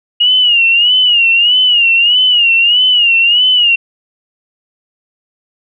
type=tone with vibrato; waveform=sine; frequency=2863 Hz; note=F7; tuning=42 cents sharp; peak=-6 dBFS; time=0.2-3.76 s; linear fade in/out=10 ms; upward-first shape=sine; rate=1.6 Hz; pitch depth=100 cents each way; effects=none